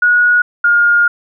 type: tone pair in turn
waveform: sine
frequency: 1454 / 1419.2 Hz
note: F#6 / F6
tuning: -31 / +27 cents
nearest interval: unison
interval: 42 cents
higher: first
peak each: -7 dBFS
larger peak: neither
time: 0.02-0.42 / 0.64-1.08 s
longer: second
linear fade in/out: 5 ms
effects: none